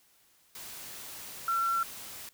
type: tone in noise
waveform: sine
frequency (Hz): 1355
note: E6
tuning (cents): +47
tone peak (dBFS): -26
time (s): 1.48-1.83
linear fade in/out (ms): 2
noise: white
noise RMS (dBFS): -44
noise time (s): 0.55-2.29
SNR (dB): +15
effects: white hiss -65 dBFS RMS until 2.33 s